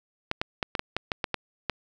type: clicks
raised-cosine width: 0.3 ms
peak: -10 dBFS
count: 10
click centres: 0.314 / 0.415 / 0.628 / 0.752 / 0.794 / 0.966 / 1.118 / 1.242 / 1.343 / 1.697 s
effects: none